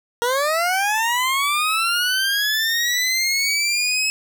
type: linear sweep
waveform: 20% pulse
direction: up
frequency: 466.2 to 2586 Hz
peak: -13 dBFS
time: 0.22-4.1 s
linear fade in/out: 0 ms
effects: none